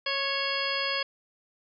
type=harmonic tone with a mistuned harmonic; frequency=550 Hz; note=C#5; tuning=14 cents flat; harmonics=1 / 2 / 3 / 4 / 5 / 6 / 8 / 9; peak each=-35 / -35 / -35 / -35 / -35 / -35 / -35 / -35 dBFS; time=0.06-1.03 s; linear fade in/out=5 ms; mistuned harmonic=3; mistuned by=+23 cents; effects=none